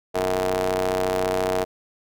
sawtooth ring-modulated tone, 94.4 Hz, F#2, 35 cents sharp, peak -14 dBFS, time 0.14-1.65 s, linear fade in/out 20 ms, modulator 550 Hz, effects none

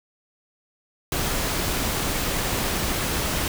pink noise, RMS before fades -25 dBFS, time 1.12-3.48 s, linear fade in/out 2 ms, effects none

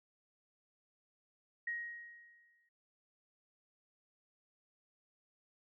sine tone with exponential decay, 1884 Hz, A#6, 18 cents sharp, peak -35 dBFS, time 1.67-2.69 s, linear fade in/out 5 ms, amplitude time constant 220 ms, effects noise-tail reverb RT60 0.7 s tail -24 dB re dry

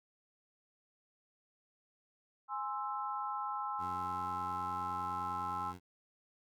sine chord, Ab augmented, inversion none, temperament equal, 830.6 / 1046.5 / 1318.5 Hz, Ab5 / C6 / E6, 0 / 0 / 0 cents, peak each -40 dBFS, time 2.48-5.74 s, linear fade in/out 50 ms
15% pulse tone, 89.8 Hz, F2, 49 cents sharp, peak -40 dBFS, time 3.78-5.8 s, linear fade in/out 50 ms
effects none

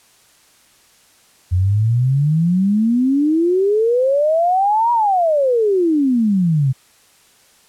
sine exponential two-way sweep, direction up then down, 87.31 to 967 to 127.3 Hz, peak -12 dBFS, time 1.51-6.73 s, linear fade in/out 20 ms, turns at 4.92 s, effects white hiss -52 dBFS RMS until 7.68 s + low-pass 11000 Hz 12 dB/octave

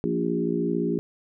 harmonic tone with a mistuned harmonic, 57.8 Hz, A#1, 14 cents flat, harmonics 3 / 4 / 5 / 6 / 7, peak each -29 / -29 / -29 / -29 / -29 dBFS, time 0.04-0.99 s, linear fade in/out 0 ms, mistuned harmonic 6, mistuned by +21 cents, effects none

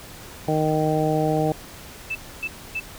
harmonic tone, 155.1 Hz, D#3, 5 cents flat, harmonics 1 / 2 / 3 / 4 / 5, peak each -24 / -25 / -25 / -26 / -26 dBFS, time 0.48-1.52 s, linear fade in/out 2 ms
sine tone bursts, 2637 Hz, E7, in tune, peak -24 dBFS, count 3, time 2.1-2.802 s, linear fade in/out 10 ms, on 54 ms, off 270 ms
effects pink hiss -41 dBFS RMS until 2.98 s

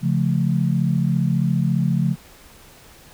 sine chord, Db augmented, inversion none, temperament just, 138.59 / 173.24 / 216.5 Hz, Db3 / F3 / A3, 0 / -14 / -28 cents, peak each -20 / -20 / -24 dBFS, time 0.01-2.16 s, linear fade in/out 50 ms, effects pink hiss -47 dBFS RMS until 3.13 s

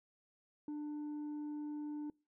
sine tone with tanh clipping, 297.4 Hz, D4, 22 cents sharp, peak -40 dBFS, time 0.68-2.1 s, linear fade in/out 2 ms, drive 3 dB, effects noise-tail reverb RT60 0.3 s tail -25 dB re dry

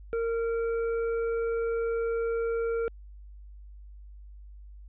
sine tone with hard clipping, 460.2 Hz, A#4, 22 cents flat, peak -28 dBFS, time 0.13-2.88 s, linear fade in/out 0 ms, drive 7 dB, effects added 50 Hz sine -44 dBFS peak until 4.88 s + resampled to 8000 Hz

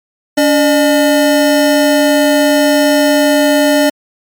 square tone pair together, 285.4 / 602.6 Hz, D4 / D5, -49 / +44 cents, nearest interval octave + minor second, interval 1293 cents, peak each -11 dBFS, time 0.37-3.9 s, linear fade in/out 10 ms, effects MP3 96 kbps

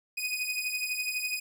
sawtooth beating tone pair, 2489 / 2501 Hz, D#7 / D#7, 0 / +8 cents, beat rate 12 Hz, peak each -29 / -31 dBFS, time 0.17-1.4 s, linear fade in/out 10 ms, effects none

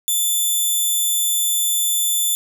5% pulse tone, 3520 Hz, A7, in tune, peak -9 dBFS, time 0.08-2.35 s, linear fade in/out 0 ms, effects none

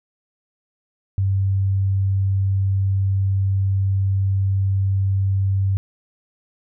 sine tone, 97.1 Hz, G2, 16 cents flat, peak -16 dBFS, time 1.18-5.77 s, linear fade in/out 0 ms, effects none

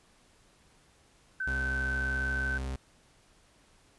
sine tone with vibrato, 1526 Hz, G6, 47 cents flat, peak -30 dBFS, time 1.4-2.58 s, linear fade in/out 5 ms, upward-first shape sine, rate 20 Hz, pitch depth 18 cents each way
40% pulse tone with pitch glide, 65.41 to 65.79 Hz, C2 to C2, 0 to +10 cents, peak -32 dBFS, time 1.47-2.76 s, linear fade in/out 5 ms, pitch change +10 cents, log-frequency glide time 1.96-2.22 s
effects pink hiss -63 dBFS RMS until 3.98 s + resampled to 24000 Hz

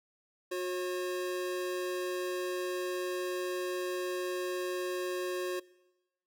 square tone pair together, 362.4 / 543 Hz, F#4 / C#5, -36 / -36 cents, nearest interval perfect fifth, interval 700 cents, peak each -35 / -39 dBFS, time 0.51-5.6 s, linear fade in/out 10 ms, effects noise-tail reverb RT60 1.0 s tail -22 dB re dry

